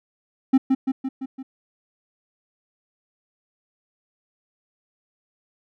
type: tone with echo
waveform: triangle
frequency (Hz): 264.5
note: C4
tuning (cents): +19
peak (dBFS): -9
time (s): 0.53-0.58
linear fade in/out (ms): 10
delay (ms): 170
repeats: 5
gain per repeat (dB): -4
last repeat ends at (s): 1.43
effects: none